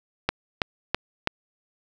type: click train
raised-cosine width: 0.3 ms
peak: -5 dBFS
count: 4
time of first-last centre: 0.29-1.274 s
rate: 3.05 Hz
effects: none